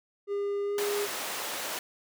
triangle tone with pitch glide, 403.9 to 410 Hz, G#4 to G#4, -48 to -22 cents, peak -26 dBFS, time 0.27-1.08 s, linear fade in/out 50 ms, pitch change +26 cents, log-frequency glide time 0.63-0.79 s
pink high-pass noise, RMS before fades -35 dBFS, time 0.78-1.79 s, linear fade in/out 2 ms, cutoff 500 Hz, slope 12 dB/octave
effects none

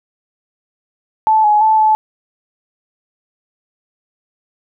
sine tone with pitch steps, 873 / 841 / 874 / 866 Hz, A5 / G#5 / A5 / A5, -14 / +22 / -12 / -28 cents, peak -8 dBFS, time 1.27-1.95 s, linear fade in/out 0 ms, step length 170 ms, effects none

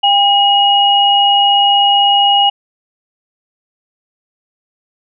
sine tone pair together, 801.9 / 2891 Hz, G5 / F#7, +39 / -41 cents, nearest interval octave + minor seventh, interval 2220 cents, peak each -10 dBFS, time 0.03-2.5 s, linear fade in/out 10 ms, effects none

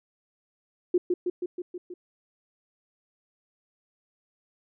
sine tone with echo, 356.9 Hz, F4, 38 cents sharp, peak -18 dBFS, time 0.94-0.98 s, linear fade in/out 5 ms, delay 160 ms, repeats 6, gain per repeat -3 dB, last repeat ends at 1.94 s, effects none

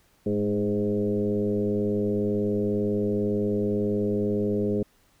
sine tone with frequency modulation, 311.1 Hz, D#4, in tune, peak -22 dBFS, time 0.26-4.83 s, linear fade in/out 5 ms, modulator 102 Hz, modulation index 1.8, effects pink hiss -63 dBFS RMS until 5.2 s

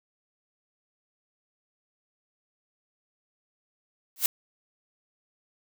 blue noise with exponential growth, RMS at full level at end -17 dBFS, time 4.16-4.26 s, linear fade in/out 1 ms, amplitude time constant 20 ms, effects none

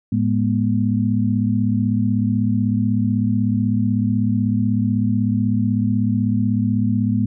sine tone cluster, 108.7 / 206.4 / 242.5 Hz, A2 / G#3 / B3, -21 / -10 / -31 cents, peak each -20 dBFS, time 0.12-7.26 s, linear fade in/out 5 ms, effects none

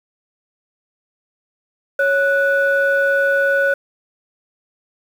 sine tone pair together, 554.4 / 1477.3 Hz, C#5 / F#6, 0 / -3 cents, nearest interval octave + perfect fourth, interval 1697 cents, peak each -15 dBFS, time 1.99-3.74 s, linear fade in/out 5 ms, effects tanh soft clip ceiling -7 dBFS + 7-bit

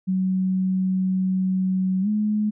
sine tone with pitch glide, 187.3 to 211.5 Hz, F#3 to G#3, +21 to +32 cents, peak -19 dBFS, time 0.07-2.51 s, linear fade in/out 20 ms, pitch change +211 cents, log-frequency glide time 2.01-2.08 s, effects none

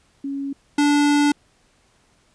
sine / square tone pair in turn, 277.2 / 290.8 Hz, C#4 / D4, 0 / -17 cents, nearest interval minor second, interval 83 cents, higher second, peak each -24 / -15 dBFS, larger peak second, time 0.24-0.53 / 0.78-1.32 s, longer second, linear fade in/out 5 ms, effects pink hiss -60 dBFS RMS until 2.34 s + resampled to 22050 Hz

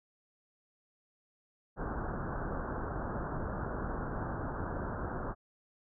pink low-pass noise, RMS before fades -37 dBFS, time 1.76-5.35 s, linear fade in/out 50 ms, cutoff 1600 Hz, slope 96 dB/octave, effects none

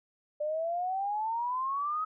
sine exponential sweep, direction up, 590 to 1279 Hz, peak -29 dBFS, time 0.4-2.05 s, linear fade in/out 10 ms, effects none

